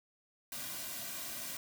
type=noise with comb filter; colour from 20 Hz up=white; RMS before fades=-42 dBFS; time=0.52-1.57 s; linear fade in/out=2 ms; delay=2.3 ms; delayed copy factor=-0.75; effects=none